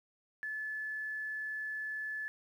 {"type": "tone with quantisation", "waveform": "sine", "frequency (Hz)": 1729, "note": "A6", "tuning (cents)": -31, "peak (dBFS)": -36, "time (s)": [0.43, 2.28], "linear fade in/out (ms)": 0, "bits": 11, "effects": []}